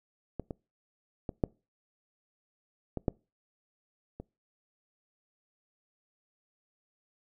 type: clicks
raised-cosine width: 2 ms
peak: -21 / -23 / -21 / -12 / -20 / -13 / -27 dBFS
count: 7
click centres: 0.397 / 0.508 / 1.292 / 1.438 / 2.973 / 3.082 / 4.2 s
effects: noise-tail reverb RT60 0.3 s tail -25 dB re dry